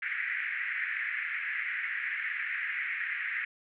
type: band-pass noise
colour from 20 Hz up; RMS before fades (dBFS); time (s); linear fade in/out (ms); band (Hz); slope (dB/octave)
pink; -34; 0.02-3.45; 5; 1700 to 2200; 48
effects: none